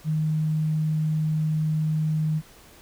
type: tone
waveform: sine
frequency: 155.56 Hz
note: D#3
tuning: in tune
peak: -21 dBFS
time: 0.04-2.42 s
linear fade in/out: 50 ms
effects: pink hiss -51 dBFS RMS until 2.81 s